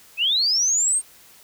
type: linear sweep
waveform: sine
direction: up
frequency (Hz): 2489 to 8750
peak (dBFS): -17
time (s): 0.17-1.02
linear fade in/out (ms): 50
effects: white hiss -50 dBFS RMS until 1.43 s